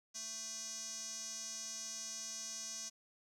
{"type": "tone with band-pass filter", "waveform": "square", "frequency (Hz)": 222.7, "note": "A3", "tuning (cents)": 21, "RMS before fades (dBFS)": -45, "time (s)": [0.14, 2.9], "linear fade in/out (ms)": 20, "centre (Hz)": 6100, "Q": 6.9, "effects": ["12-bit"]}